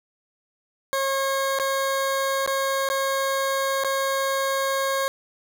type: tone with dropouts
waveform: 20% pulse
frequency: 542 Hz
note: C#5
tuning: 39 cents flat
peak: -17 dBFS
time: 0.93-5.08 s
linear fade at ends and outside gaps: 0 ms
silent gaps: 1.588-1.598 / 2.462-2.476 / 2.889-2.9 / 3.837-3.846 s
effects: 9-bit